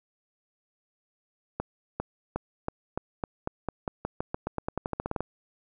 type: accelerating click train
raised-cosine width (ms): 1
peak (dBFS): -15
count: 23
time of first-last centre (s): 1.6-5.206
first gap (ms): 400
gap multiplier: 0.9
effects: none